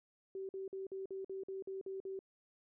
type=tone bursts; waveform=sine; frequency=384.6 Hz; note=G4; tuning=33 cents flat; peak=-40 dBFS; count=10; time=0.35-2.191 s; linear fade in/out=2 ms; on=140 ms; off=49 ms; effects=none